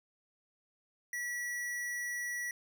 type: tone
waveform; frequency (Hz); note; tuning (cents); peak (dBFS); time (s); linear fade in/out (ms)
square; 1940; B6; -31; -36; 1.13-2.51; 2
effects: none